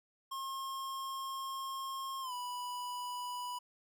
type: tone with pitch glide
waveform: square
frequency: 1074 to 984.9 Hz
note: C6 to B5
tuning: +45 to -5 cents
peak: -39 dBFS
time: 0.31-3.59 s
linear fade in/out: 10 ms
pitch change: -150 cents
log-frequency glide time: 2.21-2.33 s
effects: none